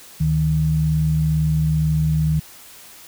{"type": "tone pair together", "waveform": "sine", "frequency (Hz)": [73.41, 155.56], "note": ["D2", "D#3"], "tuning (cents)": [0, 0], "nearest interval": "octave + minor second", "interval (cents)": 1300, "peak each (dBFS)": [-23, -16], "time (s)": [0.2, 2.4], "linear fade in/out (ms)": 10, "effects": ["white hiss -43 dBFS RMS until 3.07 s"]}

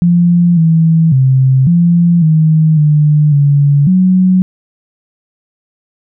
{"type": "tone with pitch steps", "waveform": "sine", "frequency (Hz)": [173.6, 162.7, 131.9, 171.8, 157.5, 150.1, 142.9, 185], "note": ["F3", "E3", "C3", "F3", "D#3", "D3", "D3", "F#3"], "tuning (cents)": [-10, -22, 14, -28, 21, 38, -47, 0], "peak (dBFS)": -5, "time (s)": [0.02, 4.42], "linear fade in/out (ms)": 0, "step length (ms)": 550, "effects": []}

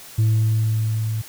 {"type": "tone with level ramp", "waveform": "sine", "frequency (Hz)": 110, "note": "A2", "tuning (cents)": 0, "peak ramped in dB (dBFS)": [-11, -21], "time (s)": [0.18, 1.22], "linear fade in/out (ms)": 10, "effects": ["tanh soft clip ceiling -13 dBFS", "white hiss -41 dBFS RMS until 1.28 s"]}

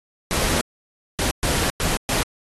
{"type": "noise bursts at uneven times", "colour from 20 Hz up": "pink", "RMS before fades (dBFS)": -22, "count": 5, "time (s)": [[0.31, 0.61], [1.19, 1.31], [1.43, 1.7], [1.8, 1.97], [2.09, 2.23]], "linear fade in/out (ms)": 0, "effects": ["AAC 32 kbps"]}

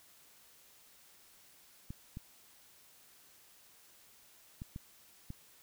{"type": "clicks", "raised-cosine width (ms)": 5, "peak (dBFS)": -30, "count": 5, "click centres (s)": [1.905, 2.171, 4.619, 4.761, 5.304], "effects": ["white hiss -62 dBFS RMS until 5.62 s"]}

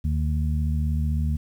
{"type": "harmonic tone", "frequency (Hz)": 76.1, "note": "D#2", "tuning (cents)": -38, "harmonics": [1, 2, 3], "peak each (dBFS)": [-22, -28, -32], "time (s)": [0.04, 1.37], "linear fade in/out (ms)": 10, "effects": ["9-bit"]}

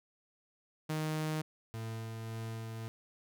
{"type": "tone", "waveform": "sawtooth", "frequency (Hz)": 155.56, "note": "D#3", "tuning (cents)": 0, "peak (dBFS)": -29, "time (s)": [0.89, 1.42], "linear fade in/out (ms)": 10}
{"type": "tone with tremolo", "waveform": "40% pulse", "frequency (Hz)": 112.4, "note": "A2", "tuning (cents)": 37, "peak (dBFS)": -37, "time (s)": [1.74, 2.88], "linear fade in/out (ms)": 0, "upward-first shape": "sine", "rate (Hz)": 1.8, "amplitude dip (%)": 25}
{"effects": []}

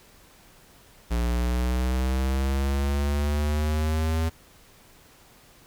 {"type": "exponential sweep", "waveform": "square", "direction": "up", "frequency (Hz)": [58.27, 81.5], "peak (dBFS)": -23, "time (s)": [1.1, 4.3], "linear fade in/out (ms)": 20, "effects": ["pink hiss -54 dBFS RMS until 5.66 s"]}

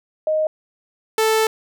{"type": "tone pair in turn", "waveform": ["sine", "sawtooth"], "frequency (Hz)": [622.3, 440], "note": ["D#5", "A4"], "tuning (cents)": [0, 0], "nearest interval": "tritone", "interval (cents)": 600, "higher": "first", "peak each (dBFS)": [-16, -11], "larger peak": "second", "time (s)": [[0.27, 0.47], [1.18, 1.47]], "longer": "second", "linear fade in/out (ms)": 2, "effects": []}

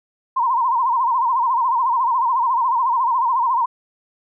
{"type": "tone with vibrato", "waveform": "sine", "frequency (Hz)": 988, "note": "B5", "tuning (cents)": 0, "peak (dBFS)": -15, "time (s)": [0.36, 3.66], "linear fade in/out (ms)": 10, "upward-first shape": "sine", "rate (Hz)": 14, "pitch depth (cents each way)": 130, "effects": []}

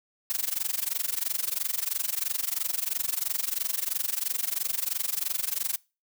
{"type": "noise with amplitude modulation", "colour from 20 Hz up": "blue", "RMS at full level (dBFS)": -26, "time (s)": [0.3, 5.76], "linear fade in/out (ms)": 0, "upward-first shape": "sine", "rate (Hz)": 23, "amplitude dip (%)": 95, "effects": ["noise-tail reverb RT60 0.3 s tail -24 dB re dry"]}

